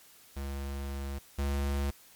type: tone pair in turn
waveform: square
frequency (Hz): 69.3 / 70.11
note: C#2 / C#2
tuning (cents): 0 / +20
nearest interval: unison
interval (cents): 20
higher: second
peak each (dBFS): -35 / -29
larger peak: second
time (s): 0.36-1.19 / 1.38-1.91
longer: first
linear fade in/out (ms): 10
effects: white hiss -57 dBFS RMS until 2.15 s + MP3 96 kbps